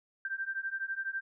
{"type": "beating tone pair", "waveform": "sine", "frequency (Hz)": [1565, 1577], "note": ["G6", "G6"], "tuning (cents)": [-3, 10], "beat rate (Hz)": 12, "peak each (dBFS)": [-37, -36], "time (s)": [0.25, 1.21], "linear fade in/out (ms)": 2, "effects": []}